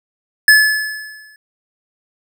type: tone with exponential decay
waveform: square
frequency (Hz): 1721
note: A6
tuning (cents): -39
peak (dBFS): -4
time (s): 0.48-1.36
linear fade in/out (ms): 2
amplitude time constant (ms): 190
effects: none